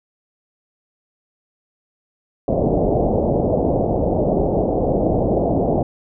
white low-pass noise, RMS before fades -18 dBFS, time 2.48-5.83 s, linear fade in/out 2 ms, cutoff 700 Hz, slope 48 dB/octave, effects none

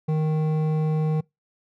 triangle tone with hard clipping, 155.56 Hz, D#3, in tune, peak -22 dBFS, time 0.08-1.21 s, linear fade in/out 10 ms, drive 14 dB, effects noise-tail reverb RT60 0.2 s tail -25 dB re dry

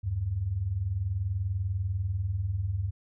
sine tone pair together, 77.78 / 98 Hz, D#2 / G2, 0 / 0 cents, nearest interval major third, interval 400 cents, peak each -34 / -28 dBFS, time 0.03-2.91 s, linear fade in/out 20 ms, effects none

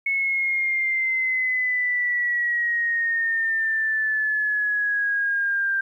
sine exponential sweep, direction down, 2200 to 1580 Hz, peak -20 dBFS, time 0.06-5.81 s, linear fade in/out 5 ms, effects 10-bit

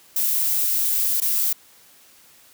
violet noise with dropouts, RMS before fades -21 dBFS, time 0.16-1.53 s, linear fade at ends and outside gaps 5 ms, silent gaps 1.203-1.217 s, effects white hiss -52 dBFS RMS until 2.53 s + high-pass 60 Hz 12 dB/octave

